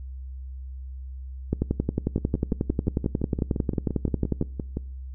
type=two click trains; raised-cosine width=3 ms; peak=-10 / -15 dBFS; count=33 / 16; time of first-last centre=1.53-4.413 / 2.18-4.771 s; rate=11.1 / 5.79 Hz; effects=noise-tail reverb RT60 0.6 s tail -24 dB re dry + added 65 Hz sine -34 dBFS peak until 5.14 s